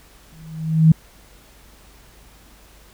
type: tone with exponential growth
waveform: sine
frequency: 159.4 Hz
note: D#3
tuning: 42 cents sharp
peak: -5 dBFS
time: 0.32-0.92 s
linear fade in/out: 5 ms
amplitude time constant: 130 ms
effects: added 50 Hz sine -50 dBFS peak until 2.93 s + pink hiss -50 dBFS RMS until 2.93 s